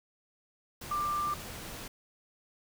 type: tone in noise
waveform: sine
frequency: 1185 Hz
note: D6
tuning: 15 cents sharp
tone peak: -29 dBFS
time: 0.91-1.34 s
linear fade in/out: 5 ms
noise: pink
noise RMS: -43 dBFS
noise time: 0.81-1.88 s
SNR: +11 dB
effects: none